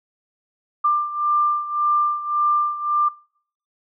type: beating tone pair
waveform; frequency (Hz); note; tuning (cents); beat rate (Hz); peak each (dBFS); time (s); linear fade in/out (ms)
sine; 1189 / 1190.8; D6 / D6; +21 / +24; 1.8; -18 / -22; 0.84-3.09; 10
effects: noise-tail reverb RT60 0.6 s tail -26 dB re dry